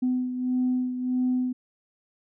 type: beating tone pair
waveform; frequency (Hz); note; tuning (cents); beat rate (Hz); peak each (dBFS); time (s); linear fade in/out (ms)
sine; 252.2 / 253.8; B3 / B3; +36 / +47; 1.6; -23 / -30; 0.02-1.53; 10
effects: tanh soft clip ceiling -17 dBFS